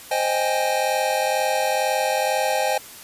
square chord, Ab major seventh, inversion first, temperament equal with one note detuned, 523.3 / 622.3 / 788.5 / 830.6 Hz, C5 / Eb5 / G5 / Ab5, 0 / 0 / +10 / 0 cents, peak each -26 dBFS, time 0.11-2.78 s, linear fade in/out 5 ms, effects white hiss -41 dBFS RMS until 3.03 s + resampled to 32000 Hz

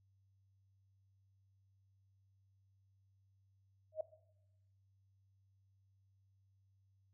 sine tone with exponential growth, 628 Hz, D#5, 16 cents sharp, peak -32 dBFS, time 3.92-4.01 s, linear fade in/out 5 ms, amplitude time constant 18 ms, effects noise-tail reverb RT60 0.9 s tail -17 dB re dry + added 97 Hz sine -70 dBFS peak until 7.13 s

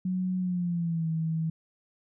sine tone with pitch glide, 184.2 to 161.28 Hz, F#3 to E3, -7 to -38 cents, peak -26 dBFS, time 0.05-1.5 s, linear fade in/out 5 ms, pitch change -231 cents, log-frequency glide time 0.39-1.08 s, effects none

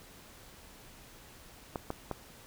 clicks, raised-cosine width 1 ms, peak -20 dBFS, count 3, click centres 1.758 / 1.904 / 2.113 s, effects pink hiss -54 dBFS RMS until 2.46 s

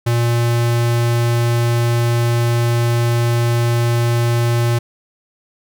square tone, 118.3 Hz, A#2, 26 cents sharp, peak -14 dBFS, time 0.06-4.79 s, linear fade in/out 10 ms, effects none

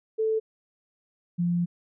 sine tone pair in turn, 440 / 173.81 Hz, A4 / F3, 0 / -8 cents, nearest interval octave + major third, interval 1608 cents, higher first, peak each -22 dBFS, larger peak neither, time 0.18-0.4 / 1.38-1.66 s, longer second, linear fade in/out 20 ms, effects none

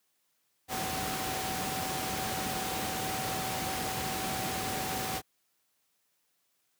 sine tone in noise, 759 Hz, F#5, 44 cents sharp, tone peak -37 dBFS, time 0.68-5.22 s, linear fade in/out 50 ms, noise pink, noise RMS -34 dBFS, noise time 0.68-5.22 s, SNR -6 dB, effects white hiss -75 dBFS RMS until 6.79 s + high-pass 100 Hz 12 dB/octave

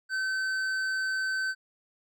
sine tone with hard clipping, 1534 Hz, G6, 38 cents flat, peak -29 dBFS, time 0.09-1.55 s, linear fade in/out 50 ms, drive 8 dB, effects none

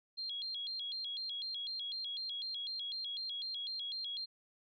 sine tone with vibrato, 3726 Hz, A#7, 2 cents flat, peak -38 dBFS, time 0.17-4.26 s, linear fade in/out 20 ms, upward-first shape square, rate 4 Hz, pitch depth 200 cents each way, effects none

